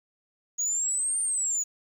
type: exponential two-way sweep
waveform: sine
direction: up then down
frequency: 6680 to 8970 to 6770 Hz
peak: -22 dBFS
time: 0.58-1.64 s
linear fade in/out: 20 ms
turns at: 1.21 s
effects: tanh soft clip ceiling -24 dBFS + 9-bit